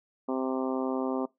harmonic tone, 130.81 Hz, C3, in tune, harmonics 2 / 3 / 4 / 5 / 6 / 7 / 8 / 9, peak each -30 / -34 / -36 / -38 / -40 / -41 / -42 / -43 dBFS, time 0.28-1.26 s, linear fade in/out 10 ms, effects noise-tail reverb RT60 0.2 s tail -23 dB re dry

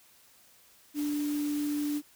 sine tone in noise, 293.6 Hz, D4, in tune, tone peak -28 dBFS, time 0.94-2.02 s, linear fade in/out 50 ms, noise white, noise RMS -44 dBFS, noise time 0.94-2.02 s, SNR +13 dB, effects white hiss -60 dBFS RMS until 2.15 s

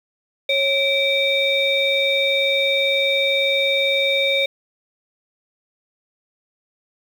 sine tone cluster, 549 / 2321 / 3689 Hz, C#5 / D7 / A#7, -17 / -21 / -19 cents, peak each -20 dBFS, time 0.49-4.46 s, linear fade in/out 5 ms, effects tanh soft clip ceiling -6 dBFS + 7-bit

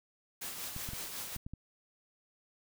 white noise with tremolo, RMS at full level -40 dBFS, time 0.41-1.37 s, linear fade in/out 10 ms, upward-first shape sine, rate 5.4 Hz, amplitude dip 40%
clicks, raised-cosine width 5 ms, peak -30 dBFS, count 6, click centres 0.764 / 0.889 / 0.934 / 1.363 / 1.465 / 1.536 s
effects none

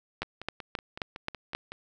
two click trains, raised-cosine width 0.3 ms, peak -23 / -14 dBFS, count 9 / 6, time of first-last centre 0.23-1.72 / 0.22-1.55 s, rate 5.37 / 3.76 Hz, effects none

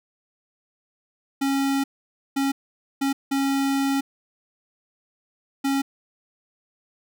square tone bursts at uneven times, 274.2 Hz, C#4, 19 cents flat, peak -21 dBFS, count 5, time 1.41-1.84 / 2.36-2.52 / 3.01-3.13 / 3.31-4.01 / 5.64-5.82 s, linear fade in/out 10 ms, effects none

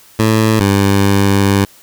15% pulse tone pair in turn, 110 / 99.26 Hz, A2 / G2, 0 / +22 cents, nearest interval major second, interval 178 cents, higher first, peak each -3 dBFS, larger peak neither, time 0.19-0.6 / 0.6-1.65 s, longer second, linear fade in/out 5 ms, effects white hiss -44 dBFS RMS until 1.82 s

